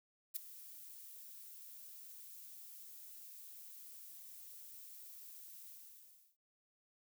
violet noise with ADSR envelope, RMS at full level -37 dBFS, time 0.34-6.37 s, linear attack 24 ms, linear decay 5 ms, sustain -17 dB, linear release 710 ms, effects none

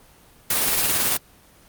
white noise with tremolo, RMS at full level -19 dBFS, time 0.5-1.17 s, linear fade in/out 5 ms, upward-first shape sine, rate 18 Hz, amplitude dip 30%, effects pink hiss -52 dBFS RMS until 1.68 s + Opus 24 kbps

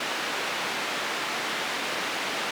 white band-pass noise, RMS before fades -30 dBFS, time 0-2.51 s, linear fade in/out 5 ms, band 250 to 2800 Hz, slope 12 dB/octave, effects none

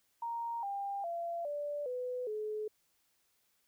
sine tone with pitch steps, 932.3 / 797.7 / 682.5 / 583.9 / 499.6 / 427.5 Hz, A#5 / G5 / F5 / D5 / B4 / A4, 0 / +30 / -40 / -10 / +20 / -50 cents, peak -35 dBFS, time 0.22-2.68 s, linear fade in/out 5 ms, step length 410 ms, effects white hiss -75 dBFS RMS until 3.67 s

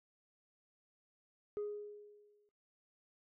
sine tone with exponential decay, 415.3 Hz, G#4, in tune, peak -33 dBFS, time 1.57-2.49 s, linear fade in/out 0 ms, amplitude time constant 200 ms, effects noise-tail reverb RT60 0.4 s tail -24 dB re dry + tanh soft clip ceiling -35 dBFS

